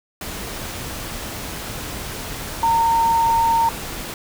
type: tone in noise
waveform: sine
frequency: 917 Hz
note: A#5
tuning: 29 cents flat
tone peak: -14 dBFS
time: 2.63-3.69 s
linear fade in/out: 2 ms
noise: pink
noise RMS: -30 dBFS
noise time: 0.21-4.14 s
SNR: +13 dB
effects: none